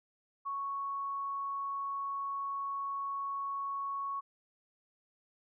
sine tone, 1108.7 Hz, C#6, in tune, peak -34 dBFS, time 0.45-4.21 s, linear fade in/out 20 ms, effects none

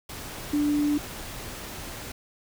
sine tone in noise, 293.7 Hz, D4, in tune, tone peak -21 dBFS, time 0.53-0.98 s, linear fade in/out 5 ms, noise pink, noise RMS -38 dBFS, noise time 0.09-2.12 s, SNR +14 dB, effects none

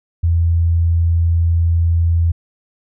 sine tone, 84 Hz, E2, 33 cents sharp, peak -11 dBFS, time 0.23-2.32 s, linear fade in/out 10 ms, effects none

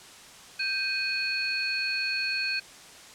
sine tone cluster, 1568 / 2494 / 4364 Hz, G6 / D#7 / C#8, 0 / +3 / -28 cents, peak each -33 / -29 / -31 dBFS, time 0.59-2.6 s, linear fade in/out 10 ms, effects white hiss -48 dBFS RMS until 3.14 s + low-pass 8000 Hz 12 dB/octave

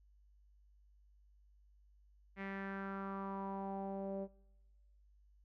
sawtooth tone with low-pass filter sweep, 195.3 Hz, G3, 6 cents flat, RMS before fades -43 dBFS, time 2.36-4.28 s, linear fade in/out 50 ms, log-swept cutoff 2100 to 550 Hz, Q 4.2, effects noise-tail reverb RT60 1.0 s tail -22 dB re dry + added 50 Hz sine -64 dBFS peak until 5.44 s

